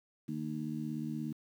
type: harmonic tone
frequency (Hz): 76.9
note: D#2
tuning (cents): -20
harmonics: 2 / 3 / 4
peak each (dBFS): -40 / -38 / -41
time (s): 0.28-1.33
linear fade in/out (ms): 10
effects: 10-bit